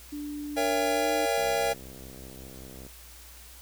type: tone with pitch glide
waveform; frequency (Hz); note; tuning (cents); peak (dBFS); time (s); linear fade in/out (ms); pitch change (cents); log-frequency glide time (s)
sine; 293.7 to 304.6; D4 to D#4; 0 to -37; -33; 0.12-1.26; 10; +63; 0.9-1.07
type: chord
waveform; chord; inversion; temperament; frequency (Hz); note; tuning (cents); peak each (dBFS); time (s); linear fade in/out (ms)
square; A# diminished seventh; none; just; 466.2 / 559.4 / 671.3 / 805.5; A#4 / C#5 / E5 / G5; 0 / +16 / +31 / +47; -31; 0.56-1.74; 20
type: click train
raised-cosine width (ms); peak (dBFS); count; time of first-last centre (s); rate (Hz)
2; -33; 98; 1.38-2.865; 65.3
effects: added 60 Hz sine -50 dBFS peak until 3.61 s + white hiss -50 dBFS RMS until 3.61 s